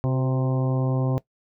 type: harmonic tone with a mistuned harmonic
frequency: 130.81 Hz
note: C3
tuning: in tune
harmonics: 1 / 2 / 3 / 4 / 5 / 6 / 7 / 8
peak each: -21 / -29 / -33 / -33 / -36 / -39 / -41 / -41 dBFS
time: 0.04-1.18 s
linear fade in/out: 0 ms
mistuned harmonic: 3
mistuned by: -48 cents
effects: noise-tail reverb RT60 0.1 s tail -18 dB re dry